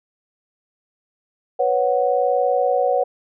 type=chord; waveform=sine; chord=B suspended second; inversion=none; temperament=equal; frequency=493.9 / 554.4 / 740 Hz; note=B4 / C#5 / F#5; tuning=0 / 0 / 0 cents; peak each=-20 dBFS; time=1.59-3.04 s; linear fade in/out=10 ms; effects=none